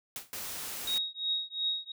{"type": "noise with exponential decay", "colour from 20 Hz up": "white", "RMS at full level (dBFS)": -35, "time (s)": [0.16, 0.34], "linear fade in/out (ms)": 1, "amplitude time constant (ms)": 37}
{"type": "noise", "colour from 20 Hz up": "white", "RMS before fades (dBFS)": -39, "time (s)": [0.33, 0.98], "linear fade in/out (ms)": 0}
{"type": "tone with tremolo", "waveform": "sine", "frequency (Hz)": 3772, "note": "A#7", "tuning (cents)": 20, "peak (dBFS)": -26, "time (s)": [0.87, 1.92], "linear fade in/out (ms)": 5, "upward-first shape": "triangle", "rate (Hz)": 2.8, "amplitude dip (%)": 100}
{"effects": []}